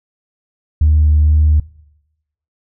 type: tone with vibrato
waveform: sine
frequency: 76 Hz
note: D#2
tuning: 40 cents flat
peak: -6 dBFS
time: 0.81-1.6 s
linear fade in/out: 5 ms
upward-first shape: sine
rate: 2.1 Hz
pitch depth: 11 cents each way
effects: noise-tail reverb RT60 0.9 s tail -23 dB re dry + tanh soft clip ceiling -4 dBFS